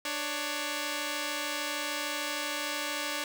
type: tone pair together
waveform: 5% pulse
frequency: 296.1 / 559 Hz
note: D4 / C#5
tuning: +14 / +14 cents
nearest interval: major seventh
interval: 1100 cents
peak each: -23 dBFS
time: 0.05-3.24 s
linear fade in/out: 2 ms
effects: none